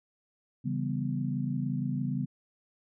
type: chord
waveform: sine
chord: C# half-diminished seventh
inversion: none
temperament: equal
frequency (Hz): 138.59 / 164.81 / 196 / 246.9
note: C#3 / E3 / G3 / B3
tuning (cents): 0 / 0 / 0 / 0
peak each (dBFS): -32 / -37 / -35 / -34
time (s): 0.64-2.26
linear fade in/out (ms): 20
effects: none